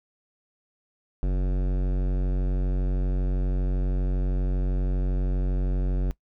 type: tone with hard clipping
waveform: sine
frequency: 46.3 Hz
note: F#1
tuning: 2 cents sharp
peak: -24 dBFS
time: 1.23-6.11 s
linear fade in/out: 0 ms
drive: 17 dB
effects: noise-tail reverb RT60 0.1 s tail -20 dB re dry